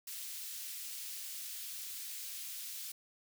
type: high-pass noise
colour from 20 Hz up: white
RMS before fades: -44 dBFS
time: 0.07-2.92 s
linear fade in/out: 5 ms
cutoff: 2800 Hz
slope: 12 dB/octave
effects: none